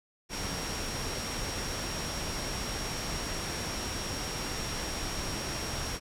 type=tone in noise; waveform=sine; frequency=5588 Hz; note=F8; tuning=in tune; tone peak=-40 dBFS; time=0.29-6 s; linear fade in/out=50 ms; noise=pink; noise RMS=-35 dBFS; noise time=0.29-6 s; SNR=-8 dB; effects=low-pass 10000 Hz 12 dB/octave